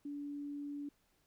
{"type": "tone", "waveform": "sine", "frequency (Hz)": 287.9, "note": "D4", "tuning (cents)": -34, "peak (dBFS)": -40, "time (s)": [0.05, 0.89], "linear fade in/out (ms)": 5, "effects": ["pink hiss -75 dBFS RMS until 1.26 s"]}